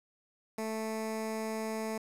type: tone with notch filter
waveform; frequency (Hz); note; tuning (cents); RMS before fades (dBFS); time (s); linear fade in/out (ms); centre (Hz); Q
15% pulse; 220; A3; 0; -36; 0.58-1.98; 5; 3400; 1.6
effects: resampled to 32000 Hz + 9-bit